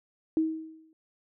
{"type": "tone with exponential decay", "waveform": "sine", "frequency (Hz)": 318.6, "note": "D#4", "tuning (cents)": 41, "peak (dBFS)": -20, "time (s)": [0.37, 0.93], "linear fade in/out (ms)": 1, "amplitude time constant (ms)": 120, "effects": []}